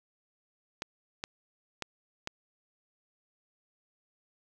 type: clicks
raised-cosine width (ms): 0.2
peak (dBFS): -17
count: 4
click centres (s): 0.821 / 1.239 / 1.823 / 2.274
effects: none